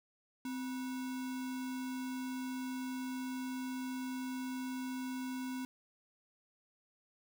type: tone with sample-and-hold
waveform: sine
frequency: 257.9 Hz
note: C4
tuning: 25 cents flat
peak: -37 dBFS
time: 0.45-5.65 s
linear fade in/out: 2 ms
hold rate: 1225 Hz
effects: none